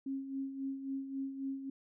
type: tone with tremolo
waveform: sine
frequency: 270.7 Hz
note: C#4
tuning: 41 cents flat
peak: -34 dBFS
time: 0.06-1.7 s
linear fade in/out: 5 ms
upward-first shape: sine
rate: 3.7 Hz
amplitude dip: 60%
effects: none